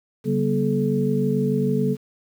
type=tone cluster; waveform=sine; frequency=141.4 / 192.9 / 239.8 / 430.3 Hz; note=C#3 / G3 / A#3 / A4; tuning=+35 / -28 / +49 / -39 cents; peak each=-24 dBFS; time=0.24-1.97 s; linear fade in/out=50 ms; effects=8-bit